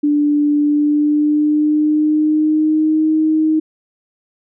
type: tone with pitch glide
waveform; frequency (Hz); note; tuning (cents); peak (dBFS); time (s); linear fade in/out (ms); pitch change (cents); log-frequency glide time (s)
sine; 293.7 to 313; D4 to D#4; 0 to +10; -11; 0.03-3.6; 10; +110; 0.6-3.1
effects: none